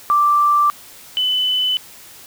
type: tone pair in turn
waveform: sine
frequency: 1174.7 / 3010 Hz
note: D6 / F#7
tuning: 0 / +29 cents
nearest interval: octave + major third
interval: 1629 cents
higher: second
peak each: -11 / -15 dBFS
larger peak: first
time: 0.1-0.7 / 1.17-1.77 s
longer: neither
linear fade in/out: 0 ms
effects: white hiss -41 dBFS RMS until 2.26 s